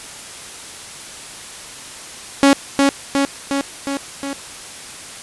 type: tone with echo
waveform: sawtooth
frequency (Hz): 277.7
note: C#4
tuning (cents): +3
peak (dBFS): -4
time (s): 2.43-2.53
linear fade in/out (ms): 0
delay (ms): 360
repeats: 5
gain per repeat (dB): -3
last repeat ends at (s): 4.33
effects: white hiss -34 dBFS RMS until 5.22 s + resampled to 24000 Hz